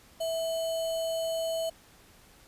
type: tone with sample-and-hold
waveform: sine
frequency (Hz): 655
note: E5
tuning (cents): -11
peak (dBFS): -28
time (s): 0.2-1.7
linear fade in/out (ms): 10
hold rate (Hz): 3675
effects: pink hiss -57 dBFS RMS until 2.47 s + resampled to 32000 Hz